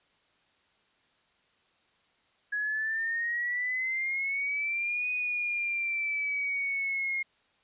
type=exponential two-way sweep; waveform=sine; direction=up then down; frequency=1669 to 2489 to 2139 Hz; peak=-28 dBFS; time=2.52-7.23 s; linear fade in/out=10 ms; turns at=5.1 s; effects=white hiss -68 dBFS RMS until 7.63 s + resampled to 8000 Hz